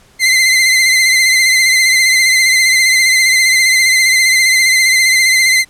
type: tone with vibrato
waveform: sawtooth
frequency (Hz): 2066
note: C7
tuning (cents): -22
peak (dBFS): -4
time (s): 0.19-5.65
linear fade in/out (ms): 50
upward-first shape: sine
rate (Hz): 15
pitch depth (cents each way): 37
effects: pink hiss -47 dBFS RMS until 5.69 s + low-pass 11000 Hz 12 dB/octave